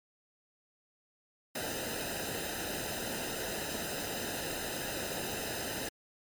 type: noise with comb filter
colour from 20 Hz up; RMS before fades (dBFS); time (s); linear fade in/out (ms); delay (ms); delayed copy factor
pink; -37; 1.55-5.89; 5; 0.89; -0.8
effects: MP3 96 kbps